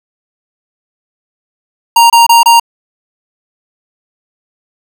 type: tone bursts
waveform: square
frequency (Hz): 932.3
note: A#5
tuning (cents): 0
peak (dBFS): -3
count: 4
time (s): 1.96-2.598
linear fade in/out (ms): 5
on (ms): 140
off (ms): 26
effects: none